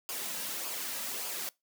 white noise with flanger, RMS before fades -37 dBFS, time 0.09-1.49 s, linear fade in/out 0 ms, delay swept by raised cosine 0.51 to 2.81 ms, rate 1.7 Hz, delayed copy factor -0.5, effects noise-tail reverb RT60 0.2 s tail -23 dB re dry + high-pass 200 Hz 12 dB/octave

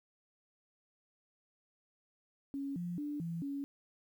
sine tone with pitch steps, 277.4 / 175 / 293.4 / 167.5 / 280.3 Hz, C#4 / F3 / D4 / E3 / C#4, +1 / +4 / -2 / +28 / +19 cents, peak -36 dBFS, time 2.54-3.64 s, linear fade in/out 0 ms, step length 220 ms, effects 11-bit

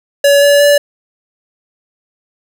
square tone with pitch steps, 567 / 572.6 / 578.2 Hz, C#5 / D5 / D5, +39 / -44 / -27 cents, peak -6 dBFS, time 0.24-0.78 s, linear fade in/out 5 ms, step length 180 ms, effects 8-bit

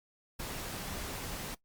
pink noise, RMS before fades -40 dBFS, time 0.39-1.55 s, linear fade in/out 10 ms, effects noise-tail reverb RT60 0.1 s tail -20 dB re dry + Opus 48 kbps

